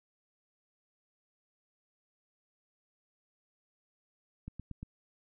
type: click train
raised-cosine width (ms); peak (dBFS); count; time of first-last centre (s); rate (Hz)
5; -29; 4; 4.48-4.83; 8.58
effects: none